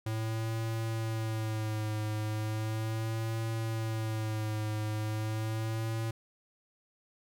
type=tone with vibrato; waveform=square; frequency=110 Hz; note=A2; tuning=in tune; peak=-32 dBFS; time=0.06-6.11 s; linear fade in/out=5 ms; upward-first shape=sine; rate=0.37 Hz; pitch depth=43 cents each way; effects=none